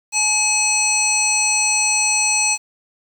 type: harmonic tone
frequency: 850 Hz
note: G#5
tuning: 40 cents sharp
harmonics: 1 / 3 / 5 / 7 / 9 / 10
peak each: -26 / -20 / -25 / -21 / -20 / -26 dBFS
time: 0.12-2.58 s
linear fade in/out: 50 ms
effects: 7-bit